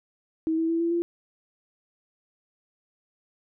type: tone with pitch steps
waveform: sine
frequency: 320.9 / 326.1 / 331.4 / 336.9 / 342.3 Hz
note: E4 / E4 / E4 / E4 / F4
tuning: -46 / -19 / +9 / +38 / -35 cents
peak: -22 dBFS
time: 0.47-1.02 s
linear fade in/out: 0 ms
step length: 110 ms
effects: none